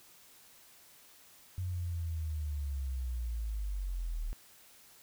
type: linear sweep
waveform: sine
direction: down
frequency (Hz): 92.5 to 36.71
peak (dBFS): -33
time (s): 1.58-4.33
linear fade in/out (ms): 0
effects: white hiss -59 dBFS RMS until 5.02 s